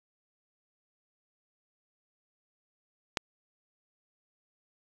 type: click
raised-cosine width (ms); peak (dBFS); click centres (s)
0.2; -10; 3.172
effects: resampled to 24000 Hz